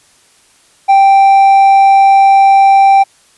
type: tone with hard clipping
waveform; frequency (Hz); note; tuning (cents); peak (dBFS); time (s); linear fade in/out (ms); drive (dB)
sine; 784; G5; 0; -4; 0.88-3.04; 20; 3
effects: white hiss -48 dBFS RMS until 3.37 s + resampled to 24000 Hz